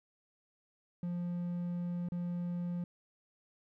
triangle tone with dropouts, 175.1 Hz, F3, 5 cents sharp, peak -32 dBFS, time 1.03-2.84 s, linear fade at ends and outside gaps 2 ms, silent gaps 2.087-2.12 s, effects none

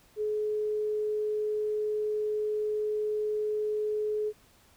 sine tone, 424.8 Hz, G#4, 39 cents sharp, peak -27 dBFS, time 0.16-4.33 s, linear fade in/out 50 ms, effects pink hiss -61 dBFS RMS until 4.76 s

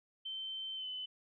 sine tone with pitch glide, 3096 to 3024 Hz, G7 to F#7, -22 to +37 cents, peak -39 dBFS, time 0.25-1.06 s, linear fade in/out 10 ms, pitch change -41 cents, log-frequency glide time 0.75-0.87 s, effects none

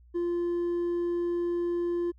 sine tone with hard clipping, 346.8 Hz, F4, 12 cents flat, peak -27 dBFS, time 0.14-2.12 s, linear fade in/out 20 ms, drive 2 dB, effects added 60 Hz sine -53 dBFS peak until 2.18 s

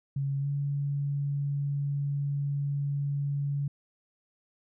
sine tone with pitch glide, 138.59 to 141.91 Hz, C#3 to C#3, 0 to +41 cents, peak -27 dBFS, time 0.16-3.68 s, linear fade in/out 5 ms, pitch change +41 cents, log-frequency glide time 0.4-0.47 s, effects none

